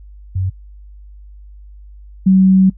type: tone pair in turn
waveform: sine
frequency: 93.6 / 189.38 Hz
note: F#2 / F#3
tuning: +20 / +41 cents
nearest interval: octave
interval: 1221 cents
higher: second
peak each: -15 / -6 dBFS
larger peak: second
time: 0.35-0.5 / 2.26-2.7 s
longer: second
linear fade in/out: 10 ms
effects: noise-tail reverb RT60 0.1 s tail -23 dB re dry + added 50 Hz sine -35 dBFS peak until 2.77 s